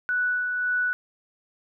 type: tone with tremolo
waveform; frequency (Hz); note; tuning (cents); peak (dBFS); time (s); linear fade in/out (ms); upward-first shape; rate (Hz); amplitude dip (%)
sine; 1480; F#6; 0; -21; 0.09-0.93; 0; sine; 1.8; 35
effects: none